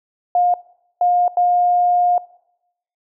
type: tone bursts at uneven times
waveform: sine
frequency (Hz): 711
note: F5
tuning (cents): +31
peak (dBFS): -12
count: 3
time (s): 0.35-0.54 / 1.01-1.28 / 1.37-2.18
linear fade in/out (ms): 2
effects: noise-tail reverb RT60 0.8 s tail -20 dB re dry